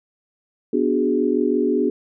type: chord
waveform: sine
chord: G# half-diminished seventh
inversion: first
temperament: equal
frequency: 246.9 / 293.7 / 370 / 415.3 Hz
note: B3 / D4 / F#4 / G#4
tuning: 0 / 0 / 0 / 0 cents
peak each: -22 dBFS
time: 0.73-1.9 s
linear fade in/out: 5 ms
effects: none